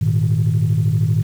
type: chord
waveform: sine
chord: Ab suspended second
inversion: none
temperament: equal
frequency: 103.83 / 116.54 / 155.56 Hz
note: Ab2 / Bb2 / Eb3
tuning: 0 / 0 / 0 cents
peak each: -17 dBFS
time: 0.01-1.23 s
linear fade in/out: 10 ms
effects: tanh soft clip ceiling -8 dBFS + 7-bit